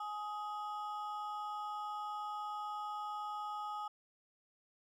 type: ring-modulated tone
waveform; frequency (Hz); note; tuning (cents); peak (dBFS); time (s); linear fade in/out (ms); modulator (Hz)
triangle; 1046.5; C6; 0; -34; 0-3.88; 5; 208
effects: none